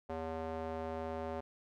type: tone with band-pass filter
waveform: square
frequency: 80.7 Hz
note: E2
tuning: 36 cents flat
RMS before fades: -40 dBFS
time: 0.09-1.41 s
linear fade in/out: 10 ms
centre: 620 Hz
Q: 1.5
effects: none